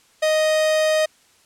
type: tone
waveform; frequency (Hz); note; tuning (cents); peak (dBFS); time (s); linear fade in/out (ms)
45% pulse; 623; D#5; +2; -16; 0.22-1.06; 10
effects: white hiss -56 dBFS RMS until 1.45 s + low-pass 9000 Hz 12 dB/octave